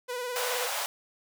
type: tone with vibrato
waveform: sawtooth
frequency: 493.9 Hz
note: B4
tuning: in tune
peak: -28 dBFS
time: 0.08-0.68 s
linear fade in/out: 20 ms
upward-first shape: sine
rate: 19 Hz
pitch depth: 44 cents each way
type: high-pass noise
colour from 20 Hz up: pink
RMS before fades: -32 dBFS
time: 0.36-0.86 s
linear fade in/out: 0 ms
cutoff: 550 Hz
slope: 48 dB/octave
effects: none